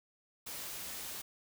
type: noise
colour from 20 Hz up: white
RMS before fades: -43 dBFS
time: 0.46-1.22 s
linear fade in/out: 10 ms
effects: none